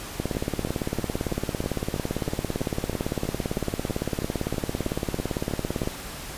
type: two click trains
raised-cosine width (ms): 2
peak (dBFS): -12 / -17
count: 102 / 18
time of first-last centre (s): 0.2-5.874 / 0.35-5.834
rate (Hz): 17.8 / 3.1
effects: pink hiss -37 dBFS RMS until 6.37 s + resampled to 32000 Hz